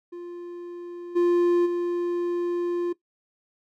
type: tone with level steps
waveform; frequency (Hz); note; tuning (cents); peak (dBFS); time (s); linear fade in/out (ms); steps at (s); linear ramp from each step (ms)
triangle; 349.2; F4; 0; -32 / -15 / -21; 0.12-2.93; 10; 1.15 / 1.65; 20
effects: noise-tail reverb RT60 0.1 s tail -17 dB re dry